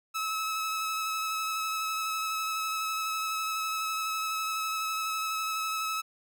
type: tone with vibrato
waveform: sawtooth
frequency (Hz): 1295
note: E6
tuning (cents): -31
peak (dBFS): -26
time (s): 0.14-6.02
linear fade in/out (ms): 20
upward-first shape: sine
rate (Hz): 12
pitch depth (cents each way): 15
effects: none